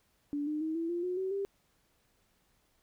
sine tone with pitch steps, 289.9 / 303.1 / 316.9 / 331.3 / 346.3 / 362.1 / 378.6 / 395.8 Hz, D4 / D#4 / D#4 / E4 / F4 / F#4 / F#4 / G4, -22 / -45 / +32 / +9 / -15 / -37 / +40 / +17 cents, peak -31 dBFS, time 0.33-1.45 s, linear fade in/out 0 ms, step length 140 ms, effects pink hiss -72 dBFS RMS until 2.82 s

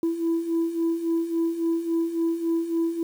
sine beating tone pair, 329.6 / 333.2 Hz, E4 / E4, 0 / +19 cents, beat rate 3.6 Hz, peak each -27 / -22 dBFS, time 0.03-3.03 s, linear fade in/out 2 ms, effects tanh soft clip ceiling -18 dBFS + 8-bit

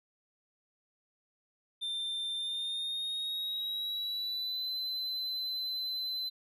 triangle tone with pitch glide, 3583 to 4045 Hz, A7 to B7, +31 to +41 cents, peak -32 dBFS, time 1.81-6.3 s, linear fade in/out 20 ms, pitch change +210 cents, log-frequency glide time 2.36-4.71 s, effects none

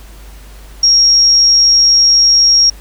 sine tone, 5588 Hz, F8, in tune, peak -5 dBFS, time 0.83-2.7 s, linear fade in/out 5 ms, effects added 50 Hz sine -32 dBFS peak until 2.8 s + pink hiss -41 dBFS RMS until 2.8 s

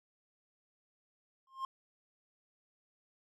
triangle tone with exponential growth, 1063 Hz, C6, 27 cents sharp, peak -30 dBFS, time 1.47-1.65 s, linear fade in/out 2 ms, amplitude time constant 39 ms, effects none

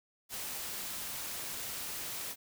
white noise, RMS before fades -40 dBFS, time 0.29-2.36 s, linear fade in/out 50 ms, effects none

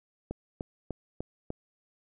click train, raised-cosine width 2 ms, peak -21 dBFS, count 5, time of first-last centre 0.31-1.504 s, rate 3.35 Hz, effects none

